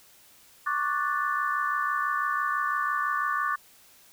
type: chord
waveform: sine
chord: D major seventh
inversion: third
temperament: equal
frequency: 1108.7 / 1174.7 / 1480 / 1760 Hz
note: C#6 / D6 / F#6 / A6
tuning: 0 / 0 / 0 / 0 cents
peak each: -31 / -28 / -32 / -32 dBFS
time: 0.66-3.56 s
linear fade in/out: 10 ms
effects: white hiss -56 dBFS RMS until 4.12 s